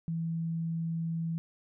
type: tone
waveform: sine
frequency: 164.81 Hz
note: E3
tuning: in tune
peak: -30 dBFS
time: 0.08-1.38 s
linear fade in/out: 0 ms
effects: none